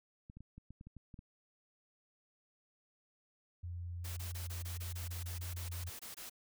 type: clicks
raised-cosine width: 5 ms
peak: -39 dBFS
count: 10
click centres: 0.299 / 0.37 / 0.406 / 0.58 / 0.706 / 0.811 / 0.87 / 0.967 / 1.142 / 1.191 s
type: tone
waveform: sine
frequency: 87 Hz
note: F2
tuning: 6 cents flat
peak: -40 dBFS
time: 3.63-5.9 s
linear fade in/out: 10 ms
type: noise bursts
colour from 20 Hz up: white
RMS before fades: -48 dBFS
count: 15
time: 4.04-6.298 s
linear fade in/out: 10 ms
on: 130 ms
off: 22 ms
effects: none